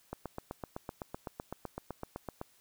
click train, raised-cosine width 1 ms, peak -24 dBFS, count 19, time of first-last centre 0.13-2.414 s, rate 7.88 Hz, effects white hiss -66 dBFS RMS until 2.6 s

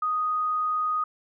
sine tone, 1244.5 Hz, D#6, in tune, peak -23 dBFS, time 0.02-1.04 s, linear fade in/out 5 ms, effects none

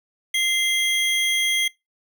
square tone pair together, 2079 / 3265 Hz, C7 / G#7, -12 / -30 cents, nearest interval minor sixth, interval 782 cents, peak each -23 dBFS, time 0.34-1.68 s, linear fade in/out 5 ms, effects noise-tail reverb RT60 0.2 s tail -23 dB re dry

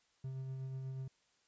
triangle tone with tremolo, 132.2 Hz, C3, 18 cents sharp, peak -37 dBFS, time 0.24-1.08 s, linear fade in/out 5 ms, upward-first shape sine, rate 8.2 Hz, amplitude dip 25%, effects white hiss -74 dBFS RMS until 1.47 s + resampled to 16000 Hz

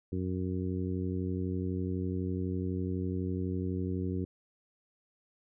harmonic tone, 92 Hz, F#2, 9 cents flat, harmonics 1 / 2 / 3 / 4 / 5, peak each -34 / -36 / -37 / -39 / -45 dBFS, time 0.12-4.25 s, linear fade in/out 5 ms, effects none

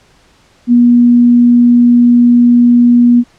sine tone, 240.9 Hz, B3, 43 cents flat, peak -3 dBFS, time 0.67-3.24 s, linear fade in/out 50 ms, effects pink hiss -48 dBFS RMS until 3.38 s + low-pass 7000 Hz 12 dB/octave

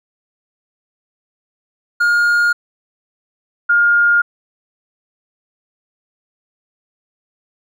triangle / sine tone pair in turn, 1421 / 1415.3 Hz, F6 / F6, +30 / +23 cents, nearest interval unison, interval 7 cents, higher first, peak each -9 dBFS, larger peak neither, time 2-2.53 / 3.69-4.22 s, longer neither, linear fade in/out 10 ms, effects none

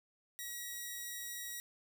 5% pulse tone, 1913 Hz, A#6, 44 cents sharp, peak -31 dBFS, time 0.39-1.6 s, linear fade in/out 0 ms, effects none

